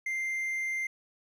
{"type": "tone", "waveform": "triangle", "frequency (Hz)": 2093, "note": "C7", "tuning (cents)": 0, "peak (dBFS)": -28, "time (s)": [0.06, 0.87], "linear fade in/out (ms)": 5, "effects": []}